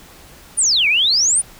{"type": "exponential two-way sweep", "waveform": "sine", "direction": "down then up", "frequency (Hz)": [9900, 2217, 9900], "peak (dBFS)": -12, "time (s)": [0.57, 1.42], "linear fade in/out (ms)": 20, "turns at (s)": 0.88, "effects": ["pink hiss -43 dBFS RMS until 1.59 s"]}